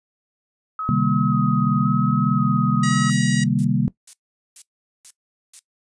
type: tone with vibrato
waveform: sine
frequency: 1267 Hz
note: D#6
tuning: 31 cents sharp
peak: -24 dBFS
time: 0.79-3.1 s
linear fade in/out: 2 ms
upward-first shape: square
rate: 0.94 Hz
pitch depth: 15 cents each way
type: chord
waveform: sine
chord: C minor seventh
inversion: none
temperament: equal with one note detuned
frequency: 130.81 / 152.45 / 196 / 233.1 Hz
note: C3 / Eb3 / G3 / Bb3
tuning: 0 / -35 / 0 / 0 cents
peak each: -22 dBFS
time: 0.89-3.88 s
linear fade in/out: 0 ms
type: harmonic tone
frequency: 957 Hz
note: A#5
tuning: 45 cents sharp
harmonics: 2 / 3 / 4 / 5 / 6 / 7 / 8 / 9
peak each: -28 / -35 / -35 / -35 / -33 / -35 / -36 / -36 dBFS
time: 2.83-3.44 s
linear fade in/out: 5 ms
type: noise bursts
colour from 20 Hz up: violet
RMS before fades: -35 dBFS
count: 6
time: 3.1-5.592 s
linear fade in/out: 0 ms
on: 57 ms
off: 430 ms
effects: noise-tail reverb RT60 0.1 s tail -18 dB re dry + resampled to 22050 Hz